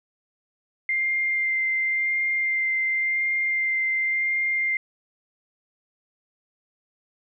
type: tone with vibrato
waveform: sine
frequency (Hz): 2097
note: C7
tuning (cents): +3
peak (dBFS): -21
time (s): 0.89-4.77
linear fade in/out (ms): 2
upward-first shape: sine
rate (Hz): 0.92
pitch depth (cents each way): 11
effects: none